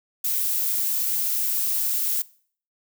violet noise, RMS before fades -24 dBFS, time 0.24-2.22 s, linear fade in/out 5 ms, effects noise-tail reverb RT60 0.5 s tail -21 dB re dry

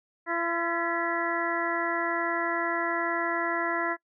harmonic tone with a mistuned harmonic, 338.9 Hz, E4, 48 cents sharp, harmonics 1 / 2 / 3 / 4 / 5 / 6, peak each -33 / -33 / -33 / -33 / -33 / -33 dBFS, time 0.26-3.97 s, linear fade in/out 50 ms, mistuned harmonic 6, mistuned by -61 cents, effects noise-tail reverb RT60 0.1 s tail -24 dB re dry

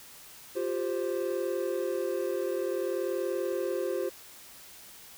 triangle chord, F suspended second, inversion none, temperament equal with one note detuned, 351.5 / 392 / 523.3 Hz, F4 / G4 / C5, +11 / 0 / 0 cents, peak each -31 dBFS, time 0.55-4.1 s, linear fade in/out 20 ms, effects white hiss -50 dBFS RMS until 5.17 s

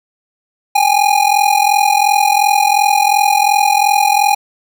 square ring-modulated tone, 817 Hz, G#5, 29 cents flat, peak -7 dBFS, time 0.75-4.35 s, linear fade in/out 5 ms, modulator 21.4 Hz, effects none

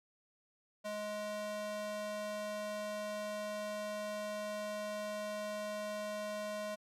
square tone with high-pass filter, 210 Hz, G#3, 19 cents sharp, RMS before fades -40 dBFS, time 0.84-6.76 s, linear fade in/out 20 ms, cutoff 460 Hz, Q 4.5, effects low-pass 12000 Hz 12 dB/octave + MP3 96 kbps

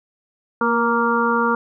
harmonic tone with a mistuned harmonic, 233.1 Hz, A#3, in tune, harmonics 1 / 2 / 4 / 5 / 6, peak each -22 / -22 / -22 / -22 / -22 dBFS, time 0.61-1.55 s, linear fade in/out 2 ms, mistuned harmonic 2, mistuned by +20 cents, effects none

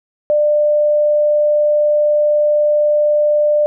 sine tone, 596 Hz, D5, 25 cents sharp, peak -10 dBFS, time 0.3-3.66 s, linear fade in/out 0 ms, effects none

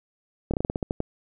slowing click train, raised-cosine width 2 ms, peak -12 dBFS, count 10, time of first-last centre 0.51-1.004 s, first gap 27 ms, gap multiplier 1.17, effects none

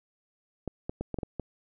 clicks, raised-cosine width 2 ms, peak -19 dBFS, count 7, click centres 0.677 / 0.895 / 1.01 / 1.143 / 1.187 / 1.232 / 1.397 s, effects none

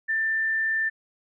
sine tone, 1781 Hz, A6, 21 cents sharp, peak -22 dBFS, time 0.08-0.9 s, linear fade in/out 20 ms, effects none

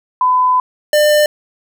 sine / square tone pair in turn, 1007 / 598.8 Hz, B5 / D5, +33 / +33 cents, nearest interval major sixth, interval 900 cents, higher first, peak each -9 dBFS, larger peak neither, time 0.21-0.6 / 0.93-1.26 s, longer first, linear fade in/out 2 ms, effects none

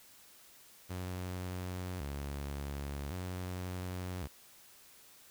sawtooth tone with vibrato, 80.3 Hz, E2, 45 cents flat, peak -34 dBFS, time 0.89-4.28 s, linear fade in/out 20 ms, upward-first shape square, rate 0.45 Hz, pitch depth 220 cents each way, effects white hiss -59 dBFS RMS until 5.3 s

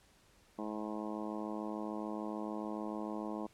harmonic tone, 106.8 Hz, G#2, 49 cents sharp, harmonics 2 / 3 / 4 / 5 / 6 / 7 / 8 / 9 / 10, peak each -42 / -42 / -48 / -48 / -48 / -51 / -50 / -50 / -51 dBFS, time 0.58-3.47 s, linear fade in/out 10 ms, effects pink hiss -66 dBFS RMS until 3.53 s + low-pass 11000 Hz 12 dB/octave

